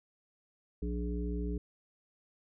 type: harmonic tone with a mistuned harmonic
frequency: 59.8 Hz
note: A#1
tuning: 45 cents sharp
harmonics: 1 / 3 / 5 / 7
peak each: -34 / -39 / -41 / -42 dBFS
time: 0.82-1.58 s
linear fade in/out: 5 ms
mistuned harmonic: 5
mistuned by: -35 cents
effects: none